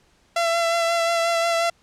sawtooth tone with vibrato, 674 Hz, E5, 38 cents sharp, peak -15 dBFS, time 0.36-1.7 s, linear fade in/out 5 ms, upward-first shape sine, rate 5.6 Hz, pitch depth 20 cents each way, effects pink hiss -60 dBFS RMS until 1.82 s + low-pass 8000 Hz 12 dB/octave

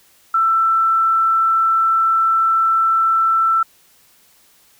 sine tone, 1333 Hz, E6, 19 cents sharp, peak -12 dBFS, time 0.34-3.63 s, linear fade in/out 5 ms, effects white hiss -53 dBFS RMS until 4.79 s

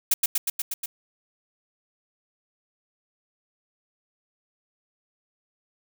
blue noise with echo, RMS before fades -19 dBFS, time 0.11-0.14 s, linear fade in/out 5 ms, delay 120 ms, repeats 6, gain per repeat -2 dB, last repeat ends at 0.86 s, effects none

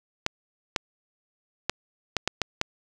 clicks, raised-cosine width 0.2 ms, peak -6 dBFS, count 7, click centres 0.264 / 0.762 / 1.696 / 2.167 / 2.276 / 2.417 / 2.614 s, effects none

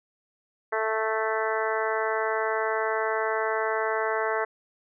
harmonic tone, 220 Hz, A3, in tune, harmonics 2 / 3 / 4 / 5 / 6 / 7 / 8 / 9, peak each -29 / -31 / -32 / -33 / -34 / -34 / -35 / -36 dBFS, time 0.72-4.45 s, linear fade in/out 10 ms, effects none

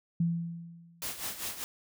sine tone with exponential decay, 168.8 Hz, E3, 41 cents sharp, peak -23 dBFS, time 0.2-1.12 s, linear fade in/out 5 ms, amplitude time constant 200 ms
white noise with tremolo, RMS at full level -35 dBFS, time 1.02-1.64 s, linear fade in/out 0 ms, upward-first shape sine, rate 5.1 Hz, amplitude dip 70%
effects none

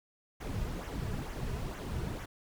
brown noise with flanger, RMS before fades -37 dBFS, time 0.4-2.26 s, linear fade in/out 10 ms, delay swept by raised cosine 0.21 to 3.81 ms, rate 2.2 Hz, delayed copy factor -0.6, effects none

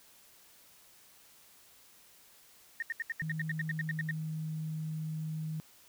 sine tone bursts, 1840 Hz, A#6, 23 cents flat, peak -31 dBFS, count 14, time 2.8-4.111 s, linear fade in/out 2 ms, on 24 ms, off 75 ms
sine tone with pitch glide, 158.2 to 157.02 Hz, D#3 to D#3, +29 to +16 cents, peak -34 dBFS, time 3.22-5.6 s, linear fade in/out 0 ms, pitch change -13 cents, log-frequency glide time 3.44-4.79 s
effects tanh soft clip ceiling -24 dBFS + white hiss -60 dBFS RMS until 5.88 s

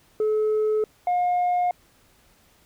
sine tone pair in turn, 430 / 714.9 Hz, A4 / F5, -40 / +40 cents, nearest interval major sixth, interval 880 cents, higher second, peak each -17 dBFS, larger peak neither, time 0.2-0.84 / 1.07-1.71 s, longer neither, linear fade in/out 2 ms, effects tanh soft clip ceiling -18 dBFS + pink hiss -59 dBFS RMS until 2.65 s

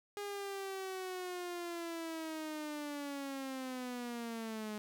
sawtooth linear sweep, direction down, 410 to 210 Hz, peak -36 dBFS, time 0.17-4.78 s, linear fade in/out 0 ms, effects none

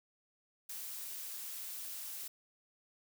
blue noise, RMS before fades -44 dBFS, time 0.69-2.28 s, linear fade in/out 5 ms, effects none

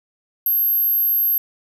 sine tone, 12544 Hz, G9, in tune, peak -15 dBFS, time 0.46-1.38 s, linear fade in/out 2 ms, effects none

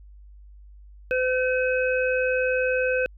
harmonic tone, 510 Hz, C5, 44 cents flat, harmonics 1 / 3 / 5, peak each -22 / -27 / -29 dBFS, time 1.11-3.06 s, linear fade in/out 0 ms, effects added 50 Hz sine -44 dBFS peak until 3.17 s

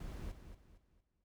brown noise with echo, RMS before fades -45 dBFS, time 0-0.32 s, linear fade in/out 5 ms, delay 230 ms, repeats 4, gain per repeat -9 dB, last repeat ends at 1.24 s, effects none

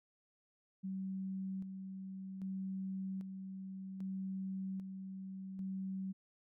sine tone with tremolo, 190.8 Hz, G3, 47 cents flat, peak -38 dBFS, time 0.83-6.13 s, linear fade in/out 20 ms, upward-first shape square, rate 0.63 Hz, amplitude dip 45%, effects none

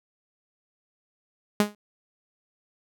sawtooth tone with exponential decay, 207.7 Hz, G#3, in tune, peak -11 dBFS, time 1.6-1.75 s, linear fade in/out 2 ms, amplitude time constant 31 ms, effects none

